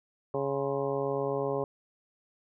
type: harmonic tone with a mistuned harmonic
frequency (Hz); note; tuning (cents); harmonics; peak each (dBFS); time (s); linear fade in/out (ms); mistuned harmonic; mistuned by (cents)
138.59; C#3; 0; 1 / 2 / 3 / 4 / 5 / 6 / 7 / 8; -38 / -39 / -31 / -33 / -40 / -41 / -43 / -41; 0.34-1.64; 2; 8; -81
effects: none